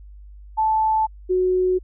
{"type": "tone pair in turn", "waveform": "sine", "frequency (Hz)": [875, 367.9], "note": ["A5", "F#4"], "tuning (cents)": [-10, -10], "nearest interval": "octave + minor third", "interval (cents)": 1500, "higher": "first", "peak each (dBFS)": -16, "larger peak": "neither", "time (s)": [[0.57, 1.07], [1.29, 1.79]], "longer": "neither", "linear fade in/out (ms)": 20, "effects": ["added 50 Hz sine -39 dBFS peak until 1.83 s"]}